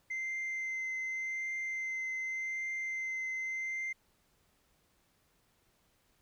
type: tone with vibrato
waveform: sine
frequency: 2076 Hz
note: C7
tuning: 14 cents flat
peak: -32 dBFS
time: 0.1-3.93 s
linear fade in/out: 10 ms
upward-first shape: triangle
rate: 0.86 Hz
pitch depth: 13 cents each way
effects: tanh soft clip ceiling -33 dBFS + pink hiss -72 dBFS RMS until 6.21 s